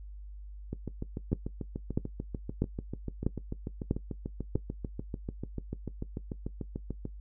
two click trains, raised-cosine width 3 ms, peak -22 / -14 dBFS, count 44 / 6, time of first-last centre 0.73-7.054 / 1.33-4.556 s, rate 6.8 / 1.55 Hz, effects noise-tail reverb RT60 0.1 s tail -17 dB re dry + added 50 Hz sine -42 dBFS peak until 7.2 s

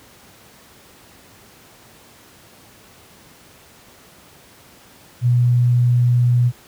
sine tone, 122.1 Hz, B2, 19 cents flat, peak -11 dBFS, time 5.21-6.52 s, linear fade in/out 50 ms, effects pink hiss -47 dBFS RMS until 6.67 s + high-pass 80 Hz 12 dB/octave

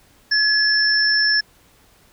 sine tone pair together, 1700 / 5355 Hz, G#6 / E8, +40 / +26 cents, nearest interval octave + minor sixth, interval 1986 cents, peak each -17 / -17 dBFS, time 0.31-1.41 s, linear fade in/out 10 ms, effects pink hiss -54 dBFS RMS until 2.12 s

